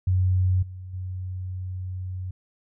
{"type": "tone with level steps", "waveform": "sine", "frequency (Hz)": 92.3, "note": "F#2", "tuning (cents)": -4, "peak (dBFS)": [-18, -35, -29], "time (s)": [0.07, 2.31], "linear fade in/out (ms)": 5, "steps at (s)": [0.62, 0.93], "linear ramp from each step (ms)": 10, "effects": []}